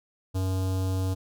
square tone with notch filter, 94.1 Hz, F#2, 30 cents sharp, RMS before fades -27 dBFS, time 0.34-1.15 s, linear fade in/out 20 ms, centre 2000 Hz, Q 0.62, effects none

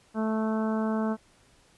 harmonic tone, 219.2 Hz, A3, 6 cents flat, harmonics 1 / 2 / 3 / 4 / 5 / 6 / 7, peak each -26 / -34 / -35 / -38 / -40 / -41 / -44 dBFS, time 0.14-1.17 s, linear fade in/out 50 ms, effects pink hiss -61 dBFS RMS until 1.77 s + resampled to 24000 Hz

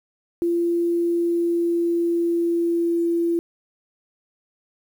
sine tone with pitch glide, 342.4 to 339.1 Hz, F4 to E4, -34 to +49 cents, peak -18 dBFS, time 0.42-3.39 s, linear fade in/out 0 ms, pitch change -17 cents, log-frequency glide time 0.99-3.1 s, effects 8-bit

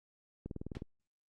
click train, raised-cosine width 3 ms, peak -28 dBFS, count 8, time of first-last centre 0.46-0.821 s, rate 19.4 Hz
pink noise with exponential decay, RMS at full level -45 dBFS, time 0.75-0.83 s, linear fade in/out 0 ms, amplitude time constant 17 ms
effects low-pass 4000 Hz 12 dB/octave + Opus 48 kbps

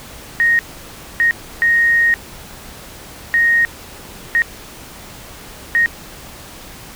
sine tone bursts at uneven times, 1864.7 Hz, A#6, in tune, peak -10 dBFS, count 6, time 0.4-0.59 / 1.2-1.31 / 1.62-2.14 / 3.34-3.65 / 4.35-4.42 / 5.75-5.86 s, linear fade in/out 0 ms, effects pink hiss -36 dBFS RMS until 6.95 s

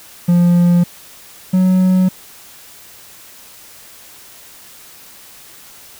triangle tone pair in turn, 174.6 / 185.29 Hz, F3 / F#3, 0 / +3 cents, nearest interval minor second, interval 103 cents, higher second, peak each -6 / -7 dBFS, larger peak first, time 0.28-0.84 / 1.53-2.09 s, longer neither, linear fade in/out 10 ms, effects white hiss -40 dBFS RMS until 5.99 s

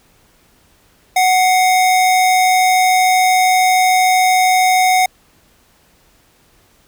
square tone pair together, 741 / 2110 Hz, F#5 / C7, +2 / +14 cents, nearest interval octave + tritone, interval 1812 cents, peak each -11 / -20 dBFS, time 1.16-5.06 s, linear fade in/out 5 ms, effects pink hiss -53 dBFS RMS until 6.87 s

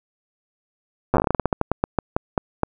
slowing click train, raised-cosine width 1 ms, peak -4 dBFS, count 21, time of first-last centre 1.14-2.634 s, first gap 8 ms, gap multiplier 1.2, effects none

